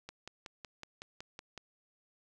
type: click train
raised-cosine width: 0.2 ms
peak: -27 dBFS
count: 9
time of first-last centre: 0.09-1.577 s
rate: 5.38 Hz
effects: none